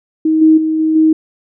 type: tone with level steps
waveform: sine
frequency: 315.7 Hz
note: D#4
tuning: 25 cents sharp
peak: -9 / -4 / -12 / -10 / -6 dBFS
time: 0.25-1.13 s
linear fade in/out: 5 ms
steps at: 0.41 / 0.57 / 0.79 / 0.95 s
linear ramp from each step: 10 ms
effects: none